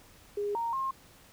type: tone with pitch steps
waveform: sine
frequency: 410.1 / 928 / 1067 Hz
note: G#4 / A#5 / C6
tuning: -22 / -8 / +34 cents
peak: -29 dBFS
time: 0.37-0.91 s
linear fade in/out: 5 ms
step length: 180 ms
effects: pink hiss -57 dBFS RMS until 1.32 s